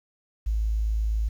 sine tone, 54 Hz, A1, 32 cents flat, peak -22 dBFS, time 0.46-1.29 s, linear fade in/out 10 ms, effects 9-bit

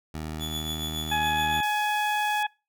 15% pulse tone, 78 Hz, D#2, 5 cents sharp, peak -26 dBFS, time 0.14-1.61 s, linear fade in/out 5 ms
40% pulse tone with tremolo, 3435 Hz, A7, 42 cents flat, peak -28 dBFS, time 0.39-1.66 s, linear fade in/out 50 ms, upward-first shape triangle, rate 7.1 Hz, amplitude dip 65%
harmonic tone, 841 Hz, G#5, 22 cents sharp, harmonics 1 / 2 / 3 / 4, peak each -25 / -29 / -33 / -35 dBFS, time 1.11-2.47 s, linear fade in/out 10 ms
pink high-pass noise, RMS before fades -42 dBFS, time 1.63-2.43 s, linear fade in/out 2 ms, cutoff 4300 Hz, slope 96 dB/octave
effects noise-tail reverb RT60 0.3 s tail -25 dB re dry

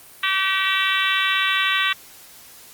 harmonic tone, 383.8 Hz, G4, 37 cents flat, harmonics 3 / 4 / 5 / 6 / 7 / 8 / 9 / 10, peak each -25 / -25 / -24 / -27 / -25 / -28 / -27 / -29 dBFS, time 0.23-1.93 s, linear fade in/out 5 ms, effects white hiss -45 dBFS RMS until 2.73 s + Opus 32 kbps

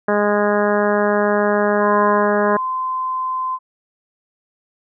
harmonic tone, 206.7 Hz, G#3, 8 cents flat, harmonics 1 / 2 / 3 / 4 / 5 / 6 / 7 / 8 / 9, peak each -21 / -19 / -19 / -25 / -25 / -27 / -28 / -25 / -35 dBFS, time 0.08-2.57 s, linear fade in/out 5 ms
sine tone, 1032 Hz, C6, 24 cents flat, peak -19 dBFS, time 1.77-3.59 s, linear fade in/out 50 ms
effects none

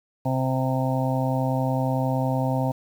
harmonic tone, 130.81 Hz, C3, in tune, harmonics 1 / 2 / 4 / 5 / 6 / 7, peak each -24 / -27 / -30 / -31 / -32 / -32 dBFS, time 0.25-2.72 s, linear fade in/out 10 ms, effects 8-bit

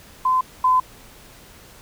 sine tone pair in turn, 1026 / 1018.3 Hz, C6 / C6, -34 / -47 cents, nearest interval unison, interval 13 cents, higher first, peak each -15 / -13 dBFS, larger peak second, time 0.25-0.41 / 0.64-0.8 s, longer neither, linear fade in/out 5 ms, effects pink hiss -46 dBFS RMS until 1.81 s

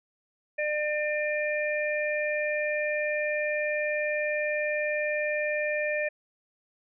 harmonic tone, 600 Hz, D5, 37 cents sharp, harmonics 1 / 3 / 4, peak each -28 / -32 / -32 dBFS, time 0.58-6.09 s, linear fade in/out 10 ms, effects none

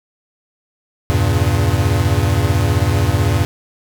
square chord, E diminished seventh, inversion none, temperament equal, 82.41 / 98 / 116.54 / 138.59 Hz, E2 / G2 / Bb2 / Db3, 0 / 0 / 0 / 0 cents, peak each -19 / -17 / -20 / -23 dBFS, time 1.1-3.45 s, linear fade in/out 0 ms, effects none

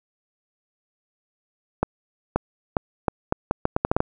accelerating click train, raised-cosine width 1 ms, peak -5 dBFS, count 12, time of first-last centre 1.83-4.004 s, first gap 530 ms, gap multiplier 0.77, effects none

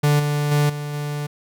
45% pulse tone with level steps, 146.83 Hz, D3, in tune, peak -14 / -19 / -15 / -26 / -24 dBFS, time 0.03-1.27 s, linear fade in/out 10 ms, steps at 0.19 / 0.51 / 0.69 / 0.93 s, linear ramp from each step 10 ms, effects none

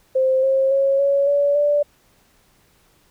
sine tone with pitch steps, 523.3 / 534.9 / 546.8 / 558.9 / 571.3 / 584 Hz, C5 / C5 / C#5 / C#5 / D5 / D5, 0 / +38 / -24 / +14 / -48 / -10 cents, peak -14 dBFS, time 0.15-1.83 s, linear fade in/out 10 ms, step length 280 ms, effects pink hiss -58 dBFS RMS until 3.1 s

